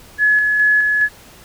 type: tone with tremolo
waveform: sine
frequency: 1700 Hz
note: G#6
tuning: 40 cents sharp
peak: -10 dBFS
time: 0.18-1.09 s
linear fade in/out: 50 ms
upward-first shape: square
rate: 2.4 Hz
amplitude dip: 30%
effects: pink hiss -43 dBFS RMS until 1.44 s